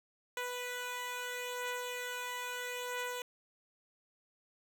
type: beating tone pair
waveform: 10% pulse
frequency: 492.9 / 493.66 Hz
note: B4 / B4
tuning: -3 / -1 cents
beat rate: 0.76 Hz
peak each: -37 / -30 dBFS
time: 0.37-3.22 s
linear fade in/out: 2 ms
effects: none